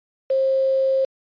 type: tone with quantisation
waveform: sine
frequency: 533 Hz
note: C5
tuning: 32 cents sharp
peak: -16 dBFS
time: 0.3-1.05 s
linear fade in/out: 5 ms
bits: 6
effects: resampled to 11025 Hz